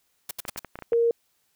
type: noise bursts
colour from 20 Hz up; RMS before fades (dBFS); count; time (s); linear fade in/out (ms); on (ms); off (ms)
white; -32; 4; 0.29-0.593; 5; 21; 73
type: clicks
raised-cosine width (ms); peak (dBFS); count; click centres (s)
0.5; -22; 8; 0.452 / 0.491 / 0.561 / 0.647 / 0.756 / 0.789 / 0.823 / 0.932
type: tone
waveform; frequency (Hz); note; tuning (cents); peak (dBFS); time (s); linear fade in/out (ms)
sine; 466.2; A#4; 0; -18; 0.92-1.11; 2
effects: white hiss -70 dBFS RMS until 1.55 s